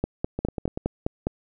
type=two click trains; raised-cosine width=2 ms; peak=-10 / -15 dBFS; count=7 / 5; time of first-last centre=0.04-1.27 / 0.39-0.775 s; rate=4.88 / 10.4 Hz; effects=none